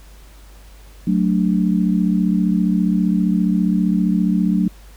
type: chord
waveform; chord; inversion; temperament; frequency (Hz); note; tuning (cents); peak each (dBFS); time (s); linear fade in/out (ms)
sine; D major; first; equal; 185 / 220 / 293.7; F#3 / A3 / D4; 0 / 0 / 0; -16 / -19 / -22; 1.07-4.68; 5
effects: added 50 Hz sine -40 dBFS peak until 4.96 s + pink hiss -49 dBFS RMS until 4.96 s